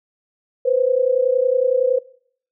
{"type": "tone pair together", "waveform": "sine", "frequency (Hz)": [493.9, 524.7], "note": ["B4", "C5"], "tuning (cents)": [0, 5], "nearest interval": "minor second", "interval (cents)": 105, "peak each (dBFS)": [-17, -17], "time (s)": [0.65, 1.99], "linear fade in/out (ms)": 10, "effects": ["noise-tail reverb RT60 0.6 s tail -23 dB re dry"]}